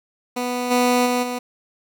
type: tone with level steps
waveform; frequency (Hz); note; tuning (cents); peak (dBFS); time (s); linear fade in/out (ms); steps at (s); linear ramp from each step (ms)
15% pulse; 246.9; B3; 0; -16 / -9 / -12 / -18; 0.36-1.39; 10; 0.7 / 1.05 / 1.22; 20
effects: none